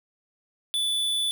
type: tone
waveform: square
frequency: 3475 Hz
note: A7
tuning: 22 cents flat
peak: -24 dBFS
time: 0.74-1.31 s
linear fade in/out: 0 ms
effects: none